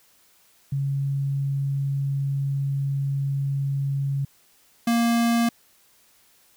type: tone pair in turn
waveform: sine / square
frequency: 138.59 / 233.6 Hz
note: C#3 / A#3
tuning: 0 / +4 cents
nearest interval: major sixth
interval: 904 cents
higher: second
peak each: -22 / -19 dBFS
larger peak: second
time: 0.72-4.25 / 4.87-5.49 s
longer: first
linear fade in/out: 5 ms
effects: white hiss -59 dBFS RMS until 6.56 s